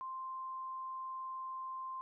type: tone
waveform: sine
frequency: 1046.5 Hz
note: C6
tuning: in tune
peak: -40 dBFS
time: 0.01-2.01 s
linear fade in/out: 0 ms
effects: none